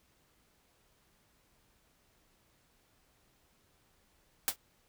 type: noise with exponential decay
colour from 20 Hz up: white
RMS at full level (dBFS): -25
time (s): 4.48-4.56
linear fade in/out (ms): 0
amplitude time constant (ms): 17
effects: pink hiss -70 dBFS RMS until 4.88 s